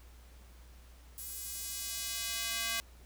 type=tone with high-pass filter sweep; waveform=square; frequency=227.8 Hz; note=A#3; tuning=40 cents flat; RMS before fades=-38 dBFS; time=1.18-2.8 s; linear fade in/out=0 ms; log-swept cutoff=11000 to 2000 Hz; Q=0.71; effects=added 60 Hz sine -53 dBFS peak until 3.05 s + pink hiss -62 dBFS RMS until 3.05 s